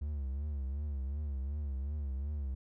triangle tone with vibrato, 70.3 Hz, C#2, 25 cents sharp, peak -32 dBFS, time 0.01-2.55 s, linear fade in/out 10 ms, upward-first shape triangle, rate 2.7 Hz, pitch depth 140 cents each way, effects none

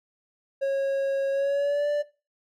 triangle tone with pitch glide, 547 to 586.3 Hz, C#5 to D5, -23 to -3 cents, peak -20 dBFS, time 0.61-2.03 s, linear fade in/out 20 ms, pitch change +120 cents, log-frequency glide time 1.31-1.89 s, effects noise-tail reverb RT60 0.3 s tail -17 dB re dry

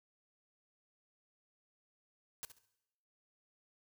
white noise with echo, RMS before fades -43 dBFS, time 2.43-2.45 s, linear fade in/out 0 ms, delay 68 ms, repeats 3, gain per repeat -12 dB, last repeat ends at 2.654 s, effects noise-tail reverb RT60 0.9 s tail -19 dB re dry

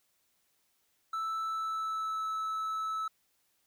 triangle tone with pitch glide, 1318.5 to 1304.9 Hz, E6 to E6, 0 to -18 cents, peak -30 dBFS, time 1.13-3.08 s, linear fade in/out 5 ms, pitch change -18 cents, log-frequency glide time 1.43-2.26 s, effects white hiss -74 dBFS RMS until 3.66 s

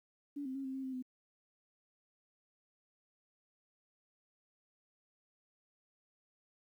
sine tone with pitch steps, 286 / 261.4 / 272.1 / 263.9 / 266.8 / 261.8 / 254.8 Hz, D4 / C4 / C#4 / C4 / C4 / C4 / C4, -46 / -1 / -32 / +15 / +34 / +1 / -46 cents, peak -38 dBFS, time 0.36-1.025 s, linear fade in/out 10 ms, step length 95 ms, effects 12-bit

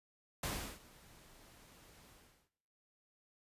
pink noise with ADSR envelope, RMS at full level -38 dBFS, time 0.43-2.5 s, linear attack 5 ms, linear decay 350 ms, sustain -23 dB, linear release 400 ms, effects noise-tail reverb RT60 0.9 s tail -19 dB re dry + resampled to 32000 Hz

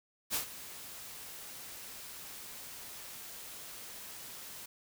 white noise with ADSR envelope, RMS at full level -32 dBFS, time 0.3-4.66 s, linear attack 43 ms, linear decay 110 ms, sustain -15 dB, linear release 7 ms, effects none

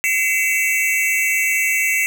square tone cluster, 2048 / 2254 / 2675 Hz, C7 / C#7 / E7, -38 / +28 / +25 cents, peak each -21 dBFS, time 0.04-2.06 s, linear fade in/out 0 ms, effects none

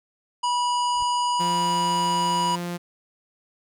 harmonic tone, 975 Hz, B5, 23 cents flat, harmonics 1 / 3 / 5 / 7 / 9, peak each -21 / -31 / -35 / -38 / -40 dBFS, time 0.43-2.56 s, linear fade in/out 10 ms
brown noise with exponential growth, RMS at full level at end -38 dBFS, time 0.88-1.03 s, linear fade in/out 5 ms, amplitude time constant 32 ms
sawtooth tone, 174.61 Hz, F3, in tune, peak -24 dBFS, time 1.39-2.78 s, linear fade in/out 20 ms
effects none

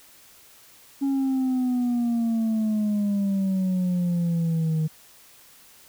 sine exponential sweep, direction down, 277.2 to 155.56 Hz, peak -18 dBFS, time 1.01-4.88 s, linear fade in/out 20 ms, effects tanh soft clip ceiling -20 dBFS + white hiss -52 dBFS RMS until 5.88 s

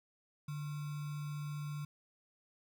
sine tone with sample-and-hold, 147.5 Hz, D3, 8 cents sharp, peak -38 dBFS, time 0.48-1.85 s, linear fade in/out 5 ms, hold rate 1225 Hz, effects none

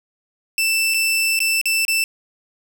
sawtooth tone with dropouts, 2661 Hz, E7, 16 cents sharp, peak -13 dBFS, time 0.58-2.04 s, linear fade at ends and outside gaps 1 ms, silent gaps 0.939-0.943 / 1.391-1.403 / 1.614-1.656 / 1.851-1.881 s, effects none

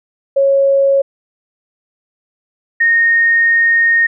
sine tone pair in turn, 550 / 1850 Hz, C#5 / A#6, -14 / -14 cents, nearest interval octave + major sixth, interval 2100 cents, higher second, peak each -8 dBFS, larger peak neither, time 0.36-1.02 / 2.8-4.07 s, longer second, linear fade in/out 10 ms, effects none

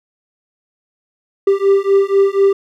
triangle beating tone pair, 392 / 396.1 Hz, G4 / G4, 0 / +18 cents, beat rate 4.1 Hz, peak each -11 dBFS, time 1.47-2.53 s, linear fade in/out 5 ms, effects none

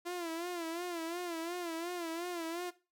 sawtooth tone with vibrato, 341.2 Hz, F4, 40 cents flat, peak -33 dBFS, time 0.05-2.71 s, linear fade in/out 20 ms, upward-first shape sine, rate 2.8 Hz, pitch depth 85 cents each way, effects noise-tail reverb RT60 0.3 s tail -17 dB re dry

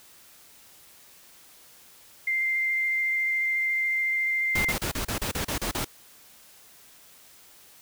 sine tone with vibrato, 2093 Hz, C7, in tune, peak -23 dBFS, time 2.27-4.72 s, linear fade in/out 5 ms, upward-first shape sine, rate 14 Hz, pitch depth 8 cents each way
pink noise bursts, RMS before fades -29 dBFS, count 10, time 4.55-5.847 s, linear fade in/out 5 ms, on 100 ms, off 33 ms
effects white hiss -53 dBFS RMS until 7.81 s

